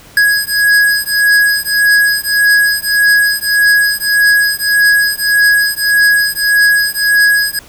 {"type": "beating tone pair", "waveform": "square", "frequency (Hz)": [1661.2, 1662.9], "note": ["G#6", "G#6"], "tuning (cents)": [0, 2], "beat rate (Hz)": 1.7, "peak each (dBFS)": -12, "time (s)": [0.17, 7.59], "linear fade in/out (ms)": 2, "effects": ["pink hiss -39 dBFS RMS until 7.68 s"]}